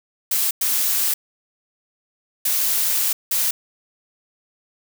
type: noise bursts at uneven times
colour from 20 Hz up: blue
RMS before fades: -20 dBFS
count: 4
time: 0.31-0.51 / 0.61-1.14 / 2.45-3.13 / 3.31-3.51 s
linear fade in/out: 5 ms
effects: none